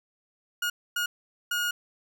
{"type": "tone bursts at uneven times", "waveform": "30% pulse", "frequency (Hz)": 1436, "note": "F6", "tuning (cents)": 48, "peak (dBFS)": -23, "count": 3, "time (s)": [[0.62, 0.7], [0.96, 1.06], [1.51, 1.71]], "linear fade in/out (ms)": 5, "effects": []}